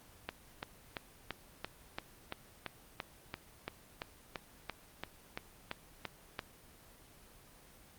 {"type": "click train", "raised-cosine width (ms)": 0.3, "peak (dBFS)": -21, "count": 19, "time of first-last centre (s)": [0.29, 6.392], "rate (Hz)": 2.95, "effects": ["pink hiss -59 dBFS RMS until 7.98 s", "Opus 24 kbps"]}